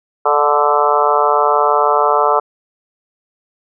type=harmonic tone with a mistuned harmonic; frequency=146.3 Hz; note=D3; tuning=6 cents flat; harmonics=3 / 4 / 5 / 6 / 7 / 8 / 9; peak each=-18 / -18 / -18 / -18 / -18 / -18 / -18 dBFS; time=0.25-2.4 s; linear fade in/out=10 ms; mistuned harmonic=4; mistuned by=+22 cents; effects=none